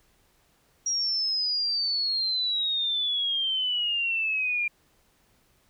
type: exponential sweep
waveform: sine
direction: down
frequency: 5700 to 2383 Hz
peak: -24 dBFS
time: 0.86-4.68 s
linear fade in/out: 5 ms
effects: pink hiss -65 dBFS RMS until 5.69 s